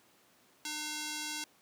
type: tone with band-pass filter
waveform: square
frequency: 302.3 Hz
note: D#4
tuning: 50 cents flat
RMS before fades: -39 dBFS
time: 0.65-1.44 s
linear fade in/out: 2 ms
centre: 5900 Hz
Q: 0.86
effects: pink hiss -65 dBFS RMS until 1.61 s + high-pass 200 Hz 12 dB/octave